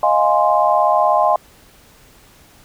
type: chord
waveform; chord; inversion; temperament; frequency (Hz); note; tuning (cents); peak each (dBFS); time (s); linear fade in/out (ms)
sine; F minor seventh; third; equal; 622.3 / 698.5 / 830.6 / 1046.5; Eb5 / F5 / Ab5 / C6; 0 / 0 / 0 / 0; -17; 0.03-1.36; 2
effects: pink hiss -48 dBFS RMS until 2.64 s